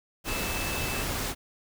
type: tone in noise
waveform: sine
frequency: 2629 Hz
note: E7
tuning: 5 cents flat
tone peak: -36 dBFS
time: 0.25-1.05 s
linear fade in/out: 50 ms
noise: pink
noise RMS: -31 dBFS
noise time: 0.24-1.35 s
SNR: -8 dB
effects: none